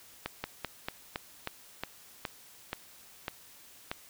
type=slowing click train; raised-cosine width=0.3 ms; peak=-17 dBFS; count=11; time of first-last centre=0.26-3.915 s; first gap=180 ms; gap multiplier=1.15; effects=white hiss -55 dBFS RMS until 4.09 s